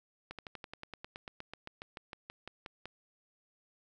slowing click train, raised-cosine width 0.3 ms, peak -27 dBFS, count 21, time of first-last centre 0.31-2.856 s, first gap 77 ms, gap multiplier 1.05, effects none

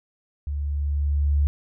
sine tone with level ramp, 72.2 Hz, D2, 29 cents flat, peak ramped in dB -25 to -16 dBFS, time 0.47-1.47 s, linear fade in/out 0 ms, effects none

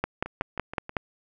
two click trains, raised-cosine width 0.5 ms, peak -10 / -21 dBFS, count 6 / 5, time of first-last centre 0.04-0.968 / 0.26-0.894 s, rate 5.39 / 6.31 Hz, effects none

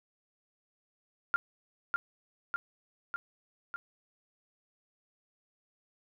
sine tone with echo, 1396.9 Hz, F6, in tune, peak -23 dBFS, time 1.34-1.36 s, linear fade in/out 0 ms, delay 600 ms, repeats 4, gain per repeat -3 dB, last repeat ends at 3.76 s, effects none

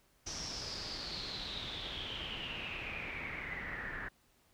pink noise with low-pass filter sweep, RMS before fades -42 dBFS, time 0.26-4.09 s, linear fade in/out 10 ms, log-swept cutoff 5800 to 1700 Hz, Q 8.7, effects pink hiss -70 dBFS RMS until 4.53 s

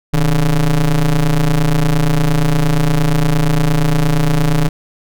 square ring-modulated tone, 71.2 Hz, C#2, 47 cents sharp, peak -8 dBFS, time 0.13-4.69 s, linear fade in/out 10 ms, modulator 85.5 Hz, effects none

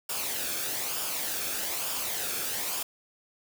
white noise with flanger, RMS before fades -32 dBFS, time 0.09-2.83 s, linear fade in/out 5 ms, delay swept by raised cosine 0.49 to 1.03 ms, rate 1.1 Hz, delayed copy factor -0.5, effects none

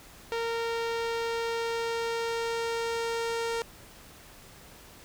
sawtooth tone with low-pass filter sweep, 461.3 Hz, A#4, 18 cents flat, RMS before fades -31 dBFS, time 0.32-3.62 s, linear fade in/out 0 ms, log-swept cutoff 4500 to 7600 Hz, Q 0.87, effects pink hiss -51 dBFS RMS until 5.04 s

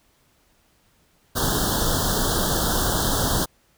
pink band-stop noise, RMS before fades -22 dBFS, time 1.35-3.46 s, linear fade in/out 20 ms, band 1700 to 3100 Hz, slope 96 dB/octave, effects pink hiss -62 dBFS RMS until 3.77 s

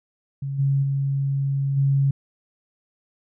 sine tone with level steps, 138 Hz, C#3, 7 cents flat, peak -25 / -17 / -20 / -16 dBFS, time 0.42-2.11 s, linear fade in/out 5 ms, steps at 0.58 / 0.82 / 1.76 s, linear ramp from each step 20 ms, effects none

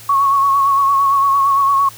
sine tone with vibrato, 1106 Hz, C#6, 4 cents flat, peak -10 dBFS, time 0.09-1.89 s, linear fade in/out 5 ms, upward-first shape sine, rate 8.8 Hz, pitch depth 34 cents each way, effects added 111 Hz sine -43 dBFS peak until 1.97 s + white hiss -38 dBFS RMS until 1.97 s

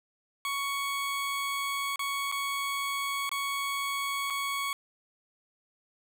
20% pulse tone with dropouts, 1114 Hz, C#6, 8 cents sharp, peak -25 dBFS, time 0.45-4.73 s, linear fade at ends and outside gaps 1 ms, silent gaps 1.959-1.993 / 2.316-2.323 / 3.293-3.315 / 4.301-4.305 s, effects none

